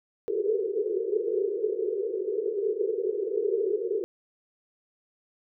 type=band-pass noise; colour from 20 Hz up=pink; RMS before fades=-28 dBFS; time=0.28-4.04 s; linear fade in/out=0 ms; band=380 to 460 Hz; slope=96 dB/octave; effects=none